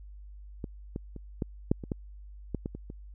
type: clicks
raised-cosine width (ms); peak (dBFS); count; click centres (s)
3; -22 / -21 / -29 / -17 / -10 / -25 / -17 / -18 / -20 / -26 / -28; 11; 0.642 / 0.961 / 1.163 / 1.422 / 1.715 / 1.838 / 1.918 / 2.547 / 2.659 / 2.75 / 2.901
effects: added 50 Hz sine -44 dBFS peak until 3.14 s